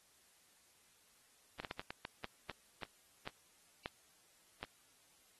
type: slowing click train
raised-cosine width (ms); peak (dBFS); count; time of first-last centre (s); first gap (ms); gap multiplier
0.3; -26; 12; 1.6-4.63; 48; 1.32
effects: white hiss -69 dBFS RMS until 5.39 s + AAC 32 kbps